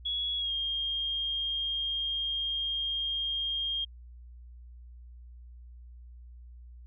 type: tone with pitch glide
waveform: sine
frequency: 3355 to 3222 Hz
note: G#7 to G7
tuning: +17 to +47 cents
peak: -29 dBFS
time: 0.05-3.85 s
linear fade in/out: 10 ms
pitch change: -70 cents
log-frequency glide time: 0.37-0.52 s
effects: added 60 Hz sine -46 dBFS peak until 6.86 s